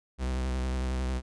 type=tone with vibrato; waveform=45% pulse; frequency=64 Hz; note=C2; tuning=38 cents flat; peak=-28 dBFS; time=0.18-1.22 s; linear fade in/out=50 ms; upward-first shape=square; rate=11 Hz; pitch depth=28 cents each way; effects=resampled to 22050 Hz